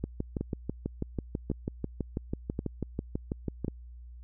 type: two click trains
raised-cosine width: 3 ms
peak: -18 / -18 dBFS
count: 4 / 23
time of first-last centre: 0.41-3.682 / 0.04-3.647 s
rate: 0.917 / 6.1 Hz
effects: added 60 Hz sine -44 dBFS peak until 4.23 s